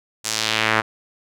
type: tone with band-pass filter sweep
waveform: sawtooth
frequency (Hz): 110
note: A2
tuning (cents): 0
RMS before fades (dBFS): -21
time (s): 0.24-0.82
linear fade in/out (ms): 20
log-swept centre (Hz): 7600 to 1400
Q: 1.4
effects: none